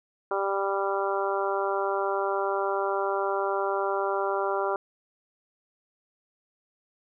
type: harmonic tone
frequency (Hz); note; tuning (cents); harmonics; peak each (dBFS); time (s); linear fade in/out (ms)
196.7; G3; +6; 2 / 3 / 4 / 5 / 6 / 7; -29 / -31 / -32 / -33 / -34 / -34; 0.31-4.76; 2
effects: none